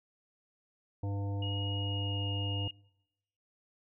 harmonic tone, 100 Hz, G2, 35 cents sharp, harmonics 1 / 3 / 5 / 7 / 9, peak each -32 / -42 / -46 / -49 / -51 dBFS, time 1.03-2.68 s, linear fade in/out 5 ms
sine tone with pitch glide, 2878 to 2852 Hz, F#7 to F7, -49 to +36 cents, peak -38 dBFS, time 1.42-2.71 s, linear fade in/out 5 ms, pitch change -15 cents, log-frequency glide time 1.77-2.28 s
effects noise-tail reverb RT60 0.9 s tail -25 dB re dry

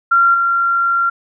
sine tone with level steps, 1377 Hz, F6, 25 cents flat, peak -8 / -12 dBFS, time 0.11-1.1 s, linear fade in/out 10 ms, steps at 0.34 s, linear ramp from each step 5 ms, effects none

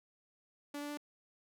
sawtooth tone with pitch steps, 289.2 / 291.4 / 293.6 Hz, D4 / D4 / D4, -27 / -13 / 0 cents, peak -36 dBFS, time 0.74-0.974 s, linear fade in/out 5 ms, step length 78 ms, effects none

